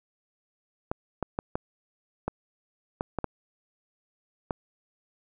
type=clicks; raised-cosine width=1 ms; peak=-14 dBFS; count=9; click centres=0.915 / 1.227 / 1.389 / 1.555 / 2.28 / 3.009 / 3.187 / 3.243 / 4.508 s; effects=none